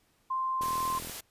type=tone; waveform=sine; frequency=1046.5 Hz; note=C6; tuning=in tune; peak=-28 dBFS; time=0.3-0.99 s; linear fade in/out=10 ms
type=click train; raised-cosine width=2 ms; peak=-30 dBFS; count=21; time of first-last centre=0.61-1.097 s; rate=41.1 Hz
type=noise; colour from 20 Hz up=white; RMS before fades=-40 dBFS; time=0.61-1.21 s; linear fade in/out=10 ms
effects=pink hiss -69 dBFS RMS until 1.3 s + resampled to 32000 Hz